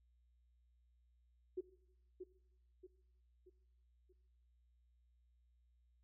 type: tone with echo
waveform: sine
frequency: 367.9 Hz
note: F#4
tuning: 10 cents flat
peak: -38 dBFS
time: 1.57-1.61 s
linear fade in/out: 10 ms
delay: 630 ms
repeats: 4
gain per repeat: -7 dB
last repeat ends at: 4.13 s
effects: noise-tail reverb RT60 0.8 s tail -18 dB re dry + added 60 Hz sine -70 dBFS peak until 6.03 s